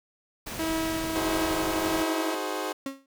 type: noise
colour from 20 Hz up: pink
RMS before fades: -36 dBFS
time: 0.46-2.03 s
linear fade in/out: 10 ms
type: tone with tremolo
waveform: sawtooth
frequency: 322.9 Hz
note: E4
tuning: 36 cents flat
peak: -22 dBFS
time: 0.59-2.35 s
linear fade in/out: 5 ms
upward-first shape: triangle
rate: 1.6 Hz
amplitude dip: 35%
type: chord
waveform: 20% pulse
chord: Ab dominant seventh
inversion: second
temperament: equal with one note detuned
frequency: 311.1 / 370 / 419.4 / 523.3 Hz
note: Eb4 / Gb4 / Ab4 / C5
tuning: 0 / 0 / +17 / 0 cents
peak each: -30 dBFS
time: 1.15-2.73 s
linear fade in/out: 10 ms
type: tone with exponential decay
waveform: 35% pulse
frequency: 271.9 Hz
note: C#4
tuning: 33 cents flat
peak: -26 dBFS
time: 2.86-3.06 s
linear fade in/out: 2 ms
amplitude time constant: 43 ms
effects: none